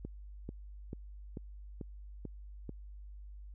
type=click train; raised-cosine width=3 ms; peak=-28 dBFS; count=7; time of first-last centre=0.05-2.693 s; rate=2.27 Hz; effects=added 50 Hz sine -46 dBFS peak until 3.54 s